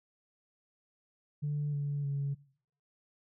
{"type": "tone with pitch steps", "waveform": "sine", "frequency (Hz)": [146.83, 143.64, 140.52], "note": ["D3", "D3", "C#3"], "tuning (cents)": [0, -38, 24], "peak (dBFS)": -29, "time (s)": [1.42, 2.35], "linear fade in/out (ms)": 20, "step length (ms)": 310, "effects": ["noise-tail reverb RT60 0.6 s tail -22 dB re dry", "tanh soft clip ceiling -27 dBFS"]}